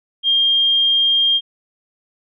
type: tone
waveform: sine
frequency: 3211 Hz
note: G7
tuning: 41 cents sharp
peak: -12 dBFS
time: 0.23-1.41 s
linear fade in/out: 50 ms
effects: none